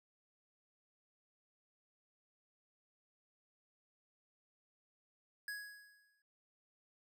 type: tone with exponential decay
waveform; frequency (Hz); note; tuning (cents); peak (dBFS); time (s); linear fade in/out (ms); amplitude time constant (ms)
square; 1667; G#6; +6; -40; 5.48-6.22; 2; 160
effects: none